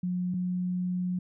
sine tone pair in turn, 180 / 180.7 Hz, F#3 / F#3, -47 / -41 cents, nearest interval unison, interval 6 cents, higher second, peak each -27 dBFS, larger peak neither, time 0.03-0.34 / 0.34-1.19 s, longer second, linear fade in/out 5 ms, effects none

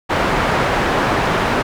white low-pass noise, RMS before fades -17 dBFS, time 0.09-1.63 s, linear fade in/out 20 ms, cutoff 1300 Hz, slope 12 dB/octave, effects none

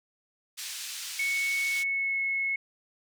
white band-pass noise, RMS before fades -38 dBFS, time 0.57-1.84 s, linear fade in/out 20 ms, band 2400 to 7300 Hz, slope 12 dB/octave
sine tone with pitch glide, 2217 to 2186 Hz, C#7 to C#7, 0 to -25 cents, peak -26 dBFS, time 1.19-2.56 s, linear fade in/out 5 ms, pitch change -25 cents, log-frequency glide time 1.64-2.21 s
effects none

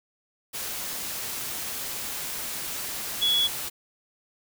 sine tone in noise, 3373 Hz, G#7, 26 cents sharp, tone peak -20 dBFS, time 3.21-3.48 s, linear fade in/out 20 ms, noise white, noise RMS -33 dBFS, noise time 0.53-3.7 s, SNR +10 dB, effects none

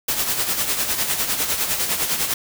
white noise with tremolo, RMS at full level -20 dBFS, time 0.08-2.34 s, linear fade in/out 5 ms, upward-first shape sine, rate 9.9 Hz, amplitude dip 55%, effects none

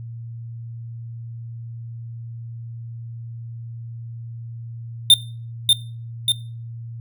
square tone with echo, 3616 Hz, A7, 47 cents sharp, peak -7 dBFS, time 5.1-5.14 s, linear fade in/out 2 ms, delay 590 ms, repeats 2, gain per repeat -4 dB, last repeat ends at 6.32 s, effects noise-tail reverb RT60 0.4 s tail -19 dB re dry + added 116 Hz sine -31 dBFS peak until 7 s

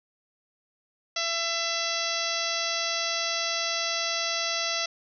harmonic tone, 670 Hz, E5, 28 cents sharp, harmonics 1 / 2 / 3 / 4 / 5 / 6 / 7 / 8 / 9, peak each -35 / -35 / -35 / -35 / -35 / -35 / -35 / -35 / -35 dBFS, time 1.16-4.86 s, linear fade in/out 5 ms, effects none

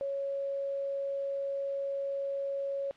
sine tone, 554 Hz, C#5, 1 cent flat, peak -31 dBFS, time 0.01-2.91 s, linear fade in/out 0 ms, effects white hiss -59 dBFS RMS until 2.96 s + low-pass 3000 Hz 12 dB/octave

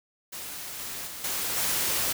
white noise with level steps, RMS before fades -38 / -36 / -39 / -30 / -27 dBFS, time 0.32-2.13 s, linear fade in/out 10 ms, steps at 0.79 / 1.07 / 1.24 / 1.56 s, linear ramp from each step 2 ms, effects none

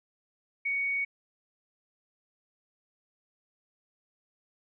sine tone, 2234 Hz, C#7, 13 cents sharp, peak -27 dBFS, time 0.65-1.05 s, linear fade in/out 10 ms, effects none

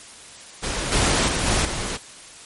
pink noise with level steps, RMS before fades -26 / -19 / -23 / -20 / -27 dBFS, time 0.62-1.98 s, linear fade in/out 20 ms, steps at 0.92 / 1.28 / 1.46 / 1.65 s, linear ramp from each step 2 ms, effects white hiss -42 dBFS RMS until 2.45 s + MP3 48 kbps

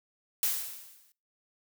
blue noise with exponential decay, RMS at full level -26 dBFS, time 0.43-1.12 s, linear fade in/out 1 ms, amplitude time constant 150 ms, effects noise-tail reverb RT60 0.3 s tail -21 dB re dry

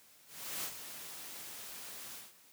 white noise with ADSR envelope, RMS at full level -38 dBFS, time 0.26-2.34 s, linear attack 380 ms, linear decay 67 ms, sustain -9 dB, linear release 190 ms, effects white hiss -62 dBFS RMS until 2.52 s + high-pass 100 Hz 12 dB/octave

